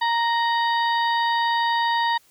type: harmonic tone with a mistuned harmonic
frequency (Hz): 932.3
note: A#5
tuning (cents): 0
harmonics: 1 / 2 / 3 / 4 / 5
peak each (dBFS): -20 / -26 / -36 / -30 / -36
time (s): 0.01-2.18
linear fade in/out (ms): 10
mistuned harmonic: 3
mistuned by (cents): +110
effects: white hiss -58 dBFS RMS until 2.3 s